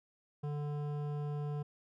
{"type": "tone with hard clipping", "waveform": "sine", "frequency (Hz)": 146.83, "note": "D3", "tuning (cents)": 0, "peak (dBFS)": -37, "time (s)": [0.43, 1.63], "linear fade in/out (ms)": 10, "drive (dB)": 13, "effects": []}